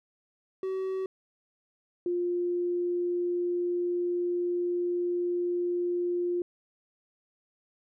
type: tone pair in turn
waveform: triangle / sine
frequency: 379.3 / 351.9 Hz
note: F#4 / F4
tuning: +43 / +13 cents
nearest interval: minor second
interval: 130 cents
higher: first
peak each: -27 / -26 dBFS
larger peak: second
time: 0.63-1.06 / 2.06-6.42 s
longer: second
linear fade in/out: 2 ms
effects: none